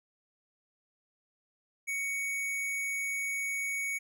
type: tone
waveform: square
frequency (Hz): 2233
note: C#7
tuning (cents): +12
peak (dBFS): -32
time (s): 1.87-3.99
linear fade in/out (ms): 20
effects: none